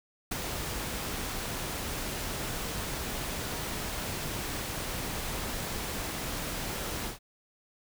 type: noise with ADSR envelope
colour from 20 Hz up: pink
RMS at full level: -31 dBFS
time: 0.31-7.19 s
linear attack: 9 ms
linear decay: 26 ms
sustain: -4 dB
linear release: 130 ms
effects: none